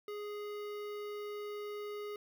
square tone with notch filter, 415.3 Hz, G#4, in tune, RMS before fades -42 dBFS, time 0.08-2.16 s, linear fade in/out 2 ms, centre 7900 Hz, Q 0.61, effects none

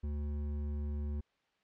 triangle tone with hard clipping, 73.4 Hz, D2, in tune, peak -36 dBFS, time 0.03-1.21 s, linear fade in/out 10 ms, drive 13 dB, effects white hiss -75 dBFS RMS until 1.63 s + low-pass 3000 Hz 12 dB/octave

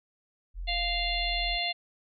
sine tone, 43.23 Hz, F1, 17 cents flat, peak -33 dBFS, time 0.54-1.59 s, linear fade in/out 50 ms
harmonic tone, 697 Hz, F5, 4 cents flat, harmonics 1 / 3 / 4 / 5 / 6, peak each -34 / -34 / -34 / -34 / -34 dBFS, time 0.67-1.73 s, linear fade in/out 20 ms
effects none

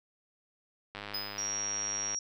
click train, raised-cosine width 0.3 ms, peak -24 dBFS, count 123, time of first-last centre 0.95-2.146 s, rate 102 Hz
square tone with exponential decay, 5020 Hz, D#8, 15 cents sharp, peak -32 dBFS, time 1.14-1.65 s, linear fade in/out 5 ms, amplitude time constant 110 ms
sine tone, 5660 Hz, F8, 22 cents sharp, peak -32 dBFS, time 1.38-2.19 s, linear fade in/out 2 ms
effects none

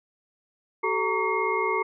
sine tone cluster, 379.8 / 437.6 / 922 / 1131 / 2142 Hz, F#4 / A4 / A#5 / C#6 / C7, +45 / -9 / -19 / +34 / +40 cents, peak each -29 dBFS, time 0.83-1.83 s, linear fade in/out 10 ms, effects none

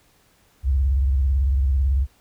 sine tone with vibrato, 67.2 Hz, C2, 47 cents sharp, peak -16 dBFS, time 0.63-2.07 s, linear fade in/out 50 ms, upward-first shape square, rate 18 Hz, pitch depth 130 cents each way, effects pink hiss -59 dBFS RMS until 2.2 s

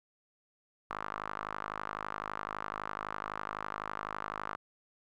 sawtooth tone with band-pass filter, 51.91 Hz, G#1, in tune, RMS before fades -40 dBFS, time 0.9-4.56 s, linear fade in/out 5 ms, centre 1200 Hz, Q 3.5, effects none

